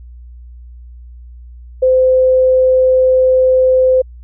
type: tone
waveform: sine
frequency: 515 Hz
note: C5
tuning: 28 cents flat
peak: -7 dBFS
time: 1.82-4.02 s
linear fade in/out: 10 ms
effects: added 60 Hz sine -32 dBFS peak until 4.23 s